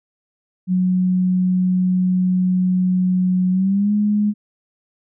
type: tone with pitch glide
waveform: sine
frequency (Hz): 183.4 to 208.3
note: F#3 to G#3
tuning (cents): -15 to +5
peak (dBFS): -14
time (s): 0.67-4.34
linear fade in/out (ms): 50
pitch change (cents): +220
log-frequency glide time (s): 3.51-3.92
effects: none